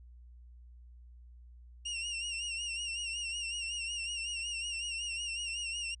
sawtooth tone with vibrato, 2788 Hz, F7, 4 cents flat, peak -32 dBFS, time 1.85-5.95 s, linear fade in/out 10 ms, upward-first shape sine, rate 5.4 Hz, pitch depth 64 cents each way, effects added 60 Hz sine -51 dBFS peak until 6 s + resampled to 22050 Hz

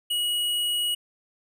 square tone, 2908 Hz, F#7, 31 cents flat, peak -24 dBFS, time 0.1-0.95 s, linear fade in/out 10 ms, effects none

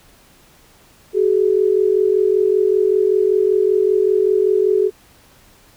sine tone pair together, 378.5 / 423.7 Hz, F#4 / G#4, +39 / +35 cents, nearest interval major second, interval 196 cents, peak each -15 dBFS, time 1.13-4.91 s, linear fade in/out 50 ms, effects pink hiss -50 dBFS RMS until 5.76 s

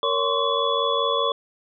sine tone cluster, 463.8 / 560 / 1045 / 1130 / 3416 Hz, A#4 / C#5 / C6 / C#6 / G#7, -9 / +18 / -2 / +33 / +48 cents, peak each -26 dBFS, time 0.03-1.32 s, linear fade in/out 2 ms, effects none

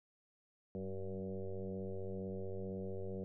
sine tone with frequency modulation, 190 Hz, F#3, 46 cents sharp, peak -39 dBFS, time 0.75-3.24 s, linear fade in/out 0 ms, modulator 95.5 Hz, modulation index 3.7, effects none

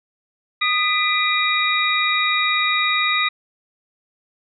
sine tone cluster, 1237 / 1999 / 2399 / 3782 Hz, D#6 / B6 / D7 / A#7, -10 / +20 / +36 / +24 cents, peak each -22 dBFS, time 0.61-3.29 s, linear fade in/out 10 ms, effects none

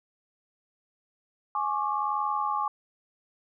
sine tone cluster, 840 / 1091 / 1172 Hz, G#5 / C#6 / D6, +19 / -28 / -4 cents, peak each -30 dBFS, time 1.55-2.68 s, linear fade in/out 2 ms, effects none

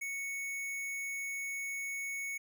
square tone, 2217 Hz, C#7, in tune, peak -37 dBFS, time 0.01-2.38 s, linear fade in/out 10 ms, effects none

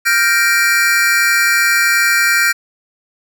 square chord, G minor seventh, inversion third, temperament equal, 1396.9 / 1568 / 1864.7 / 2349 Hz, F6 / G6 / Bb6 / D7, 0 / 0 / 0 / 0 cents, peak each -17 dBFS, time 0.05-2.53 s, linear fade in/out 20 ms, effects none

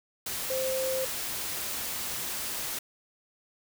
sine tone in noise, 523.3 Hz, C5, in tune, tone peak -28 dBFS, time 0.5-1.05 s, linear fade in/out 5 ms, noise white, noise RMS -34 dBFS, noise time 0.26-2.79 s, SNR +3 dB, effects none

